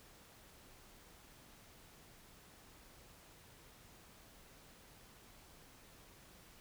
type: silence
effects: pink hiss -61 dBFS RMS until 6.6 s